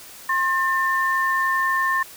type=tone pair together; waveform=sine; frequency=1067 / 1794.5 Hz; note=C6 / A6; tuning=+34 / +34 cents; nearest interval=major sixth; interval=900 cents; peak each=-21 dBFS; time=0.29-2.03 s; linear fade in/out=5 ms; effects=white hiss -42 dBFS RMS until 2.16 s